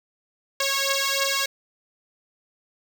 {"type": "beating tone pair", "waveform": "5% pulse", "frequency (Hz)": [547, 550.2], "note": ["C#5", "C#5"], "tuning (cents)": [-23, -13], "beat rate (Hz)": 3.2, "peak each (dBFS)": -13, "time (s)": [0.6, 1.46], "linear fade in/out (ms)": 5, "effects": []}